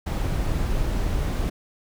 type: noise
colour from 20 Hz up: brown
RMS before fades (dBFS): -24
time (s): 0.06-1.5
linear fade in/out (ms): 10
effects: none